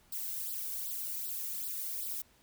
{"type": "noise with flanger", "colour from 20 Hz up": "violet", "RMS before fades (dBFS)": -38, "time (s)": [0.12, 2.22], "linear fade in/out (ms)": 5, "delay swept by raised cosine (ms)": [0.22, 1.42], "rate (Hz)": 2.6, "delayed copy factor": 0.9, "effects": ["pink hiss -65 dBFS RMS until 2.42 s"]}